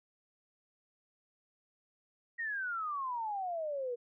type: exponential sweep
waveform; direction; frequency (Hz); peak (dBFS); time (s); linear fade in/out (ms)
sine; down; 1900 to 471.2; -34; 2.38-3.96; 20
effects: none